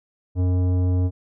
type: tone with tanh clipping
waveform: sine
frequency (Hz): 90.7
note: F#2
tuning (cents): -34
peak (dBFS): -19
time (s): 0.35-1.11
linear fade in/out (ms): 50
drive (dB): 13
effects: none